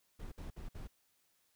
brown noise bursts, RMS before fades -45 dBFS, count 4, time 0.19-0.875 s, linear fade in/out 10 ms, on 130 ms, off 55 ms, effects white hiss -75 dBFS RMS until 1.55 s

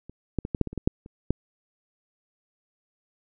clicks, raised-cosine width 3 ms, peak -28 / -12 / -18 / -13 / -7 / -18 / -25 / -16 / -6 / -30 / -9 dBFS, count 11, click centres 0.096 / 0.387 / 0.451 / 0.548 / 0.613 / 0.673 / 0.73 / 0.777 / 0.875 / 1.061 / 1.306 s, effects none

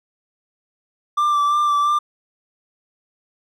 triangle tone with vibrato, 1176 Hz, D6, 2 cents sharp, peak -13 dBFS, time 1.17-1.99 s, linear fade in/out 10 ms, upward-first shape sine, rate 2.9 Hz, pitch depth 23 cents each way, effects none

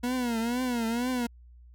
40% pulse tone with vibrato, 240 Hz, B3, 49 cents flat, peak -26 dBFS, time 0.03-1.27 s, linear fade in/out 10 ms, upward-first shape triangle, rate 2.1 Hz, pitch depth 130 cents each way, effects added 60 Hz sine -49 dBFS peak until 1.74 s

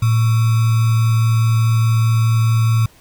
sine tone with sample-and-hold, 113.1 Hz, A2, 48 cents sharp, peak -11 dBFS, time 0.02-2.86 s, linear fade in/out 5 ms, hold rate 1225 Hz, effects pink hiss -49 dBFS RMS until 3 s

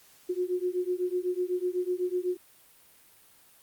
sine beating tone pair, 357.6 / 365.6 Hz, F4 / F#4, +41 / -21 cents, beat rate 8 Hz, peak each -30 dBFS, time 0.29-2.37 s, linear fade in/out 10 ms, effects white hiss -58 dBFS RMS until 3.62 s + Opus 48 kbps

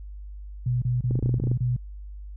sine tone bursts, 123.47 Hz, B2, in tune, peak -21 dBFS, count 6, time 0.66-1.765 s, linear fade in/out 5 ms, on 160 ms, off 29 ms
clicks, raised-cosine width 3 ms, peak -16 dBFS, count 11, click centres 1.11 / 1.155 / 1.191 / 1.227 / 1.26 / 1.293 / 1.342 / 1.4 / 1.439 / 1.472 / 1.515 s
effects added 50 Hz sine -36 dBFS peak until 2.36 s

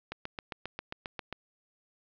click train, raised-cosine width 0.3 ms, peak -20 dBFS, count 10, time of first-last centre 0.12-1.326 s, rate 7.46 Hz, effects low-pass 5000 Hz 12 dB/octave + 10-bit

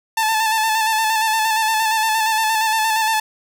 sawtooth tone with vibrato, 880 Hz, A5, in tune, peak -12 dBFS, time 0.17-3.2 s, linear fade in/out 5 ms, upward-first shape square, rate 8.6 Hz, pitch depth 29 cents each way, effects none

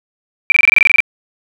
sine tone bursts, 2349 Hz, D7, in tune, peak -4 dBFS, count 12, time 0.5-1.004 s, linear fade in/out 0 ms, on 20 ms, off 24 ms, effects none

